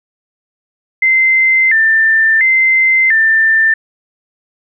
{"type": "tone with vibrato", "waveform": "sine", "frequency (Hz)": 1924, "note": "B6", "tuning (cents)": -46, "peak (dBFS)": -7, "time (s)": [1.02, 3.74], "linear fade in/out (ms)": 5, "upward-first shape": "square", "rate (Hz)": 0.72, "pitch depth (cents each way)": 130, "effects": []}